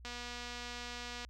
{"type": "click train", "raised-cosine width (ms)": 0.2, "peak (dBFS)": -27, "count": 291, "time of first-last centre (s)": [0.05, 1.248], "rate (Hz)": 242, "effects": ["added 60 Hz sine -51 dBFS peak until 1.29 s"]}